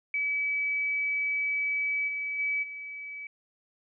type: tone with level steps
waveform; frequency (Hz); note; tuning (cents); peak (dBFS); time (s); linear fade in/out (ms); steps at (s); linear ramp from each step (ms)
sine; 2289; D7; -45; -26 / -30 / -26 / -37; 0.14-3.27; 2; 2.07 / 2.38 / 2.62; 20
effects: none